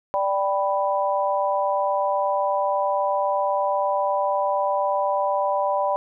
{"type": "chord", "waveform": "sine", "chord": "G major", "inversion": "second", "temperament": "equal", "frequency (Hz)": [587.3, 784, 987.8], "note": ["D5", "G5", "B5"], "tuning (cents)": [0, 0, 0], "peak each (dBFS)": [-23, -25, -24], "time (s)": [0.14, 5.96], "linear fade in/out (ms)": 0, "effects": []}